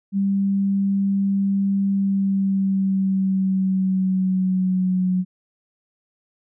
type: tone with pitch glide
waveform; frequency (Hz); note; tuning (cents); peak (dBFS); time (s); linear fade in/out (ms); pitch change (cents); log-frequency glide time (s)
sine; 196.9 to 183.71; G3 to F#3; +8 to -12; -17; 0.12-5.25; 50; -120; 1.9-5.12
effects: none